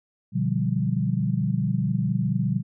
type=chord; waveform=sine; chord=G dominant seventh; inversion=first; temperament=just; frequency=122.5 / 147 / 176.4 / 196 Hz; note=B2 / D3 / F3 / G3; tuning=-14 / +2 / +18 / 0 cents; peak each=-26 / -27 / -27 / -27 dBFS; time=0.32-2.63 s; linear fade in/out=50 ms; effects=none